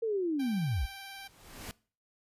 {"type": "linear sweep", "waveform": "sine", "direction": "down", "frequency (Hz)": [466.2, 46], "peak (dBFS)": -28, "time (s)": [0.02, 0.86], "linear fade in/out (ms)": 10}
{"type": "tone with vibrato", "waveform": "10% pulse", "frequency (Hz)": 784, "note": "G5", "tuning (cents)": 0, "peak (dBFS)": -35, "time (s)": [0.39, 1.28], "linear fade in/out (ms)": 10, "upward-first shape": "square", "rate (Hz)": 20, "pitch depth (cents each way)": 19}
{"type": "noise with exponential growth", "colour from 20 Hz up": "pink", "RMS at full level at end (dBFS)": -40, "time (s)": [0.97, 1.71], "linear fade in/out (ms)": 0, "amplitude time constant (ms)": 160}
{"effects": ["noise-tail reverb RT60 0.4 s tail -22 dB re dry", "resampled to 32000 Hz"]}